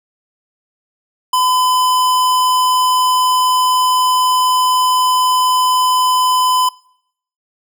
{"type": "tone", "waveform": "square", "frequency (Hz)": 1011, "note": "B5", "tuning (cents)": 40, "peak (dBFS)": -12, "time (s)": [1.33, 6.69], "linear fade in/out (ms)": 5, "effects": ["noise-tail reverb RT60 0.7 s tail -23 dB re dry"]}